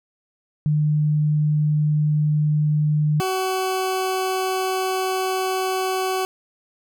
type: tone pair in turn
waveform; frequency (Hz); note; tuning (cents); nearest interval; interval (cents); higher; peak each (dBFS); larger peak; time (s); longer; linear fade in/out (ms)
sine / 20% pulse; 150.9 / 376.2; D3 / F#4; +47 / +29; octave + major third; 1582; second; -16; neither; 0.66-3.2 / 3.2-6.25; second; 0
effects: none